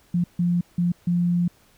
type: tone bursts at uneven times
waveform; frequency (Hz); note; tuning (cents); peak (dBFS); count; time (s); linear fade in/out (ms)
sine; 174.61; F3; 0; -18; 4; 0.14-0.24 / 0.39-0.61 / 0.78-0.92 / 1.07-1.48; 5
effects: pink hiss -58 dBFS RMS until 1.77 s